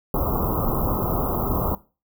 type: band-stop noise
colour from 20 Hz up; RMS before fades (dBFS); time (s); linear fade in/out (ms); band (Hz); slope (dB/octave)
pink; -23; 0.14-1.75; 2; 1300 to 13000; 96
effects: noise-tail reverb RT60 0.3 s tail -18 dB re dry